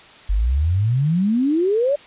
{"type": "exponential sweep", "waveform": "sine", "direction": "up", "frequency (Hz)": [45.87, 595], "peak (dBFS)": -15, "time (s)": [0.29, 1.96], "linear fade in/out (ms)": 10, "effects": ["white hiss -44 dBFS RMS until 2.06 s", "resampled to 8000 Hz"]}